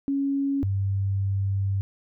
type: tone pair in turn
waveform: sine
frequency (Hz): 277.2 / 98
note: C#4 / G2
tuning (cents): 0 / 0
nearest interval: octave + tritone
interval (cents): 1800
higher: first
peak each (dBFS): -22 / -22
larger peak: neither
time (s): 0.08-0.63 / 0.63-1.81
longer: second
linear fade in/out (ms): 0
effects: none